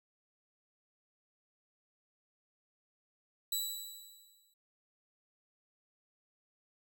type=tone with exponential decay; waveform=15% pulse; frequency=3936 Hz; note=B7; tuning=7 cents flat; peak=-24 dBFS; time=3.52-4.54 s; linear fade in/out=5 ms; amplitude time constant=220 ms; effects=none